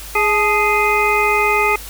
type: harmonic tone with a mistuned harmonic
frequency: 415.3 Hz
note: G#4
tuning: in tune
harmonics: 1 / 2 / 3 / 5 / 6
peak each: -19 / -19 / -19 / -19 / -19 dBFS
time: 0.15-1.76 s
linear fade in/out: 5 ms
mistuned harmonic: 2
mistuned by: +64 cents
effects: added 50 Hz sine -34 dBFS peak until 1.89 s + white hiss -34 dBFS RMS until 1.89 s

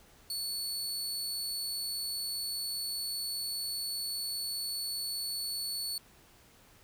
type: tone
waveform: sawtooth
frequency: 4435 Hz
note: C#8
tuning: in tune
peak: -31 dBFS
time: 0.3-5.98 s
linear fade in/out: 2 ms
effects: pink hiss -60 dBFS RMS until 6.83 s

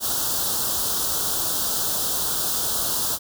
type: band-stop noise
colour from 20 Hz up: white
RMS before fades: -24 dBFS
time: 0-3.19 s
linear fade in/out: 50 ms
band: 1500 to 3200 Hz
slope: 48 dB/octave
effects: none

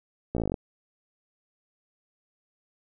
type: slowing click train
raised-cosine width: 2 ms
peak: -15 dBFS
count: 11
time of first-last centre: 0.35-0.542 s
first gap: 16 ms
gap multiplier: 1.04
effects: none

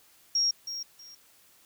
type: tone with echo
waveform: triangle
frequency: 5588 Hz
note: F8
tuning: in tune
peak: -19 dBFS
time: 0.35-0.51 s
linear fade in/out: 5 ms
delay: 320 ms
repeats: 2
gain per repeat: -13 dB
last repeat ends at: 1.15 s
effects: tanh soft clip ceiling -21 dBFS + white hiss -60 dBFS RMS until 1.65 s

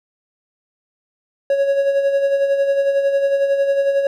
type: tone with tremolo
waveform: triangle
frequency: 554.4 Hz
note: C#5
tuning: in tune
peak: -10 dBFS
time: 1.5-4.07 s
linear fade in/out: 2 ms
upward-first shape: sine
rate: 11 Hz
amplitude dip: 50%
effects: none

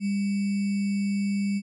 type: tone with sample-and-hold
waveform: sine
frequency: 200.1 Hz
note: G3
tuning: 36 cents sharp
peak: -23 dBFS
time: 0-1.62 s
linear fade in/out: 50 ms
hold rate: 2450 Hz
effects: resampled to 24000 Hz

